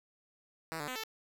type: tone with pitch steps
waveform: 5% pulse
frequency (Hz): 161.9 / 147.3 / 254.9 / 441.7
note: E3 / D3 / C4 / A4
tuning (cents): -31 / +6 / -45 / +7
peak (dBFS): -26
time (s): 0.72-1.036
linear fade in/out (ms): 0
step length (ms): 79
effects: 10-bit